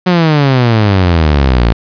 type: exponential sweep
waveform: sawtooth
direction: down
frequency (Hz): 185 to 55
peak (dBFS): -3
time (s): 0.06-1.73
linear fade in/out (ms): 10
effects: resampled to 11025 Hz + 7-bit